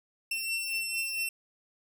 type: beating tone pair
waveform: sawtooth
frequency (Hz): 2696 / 2700.4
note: E7 / E7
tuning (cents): +38 / +41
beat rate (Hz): 4.4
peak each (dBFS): -35 / -28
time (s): 0.31-1.29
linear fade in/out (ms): 5
effects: none